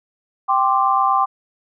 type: chord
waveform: sine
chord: G suspended fourth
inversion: none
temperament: equal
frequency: 784 / 1046.5 / 1174.7 Hz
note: G5 / C6 / D6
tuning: 0 / 0 / 0 cents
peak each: -18 dBFS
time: 0.48-1.26 s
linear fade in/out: 20 ms
effects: none